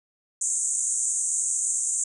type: band-pass noise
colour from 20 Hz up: white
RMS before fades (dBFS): -26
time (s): 0.41-2.04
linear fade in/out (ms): 5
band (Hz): 6500 to 8900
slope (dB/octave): 96
effects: none